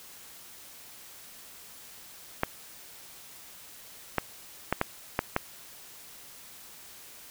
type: clicks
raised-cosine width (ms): 0.5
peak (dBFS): -9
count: 6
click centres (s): 2.434 / 4.183 / 4.726 / 4.814 / 5.191 / 5.364
effects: white hiss -49 dBFS RMS until 7.3 s